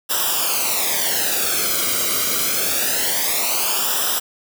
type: noise with flanger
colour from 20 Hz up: white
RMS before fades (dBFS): -20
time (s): 0.09-4.2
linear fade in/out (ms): 20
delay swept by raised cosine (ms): 0.45 to 1.15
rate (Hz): 0.25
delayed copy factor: -0.8
effects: none